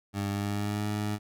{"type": "tone with pitch glide", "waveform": "20% pulse", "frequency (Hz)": [100.4, 104.66], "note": ["G2", "G#2"], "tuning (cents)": [42, 14], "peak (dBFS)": -24, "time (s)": [0.13, 1.19], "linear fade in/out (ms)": 50, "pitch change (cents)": 72, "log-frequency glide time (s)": [0.27, 0.86], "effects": []}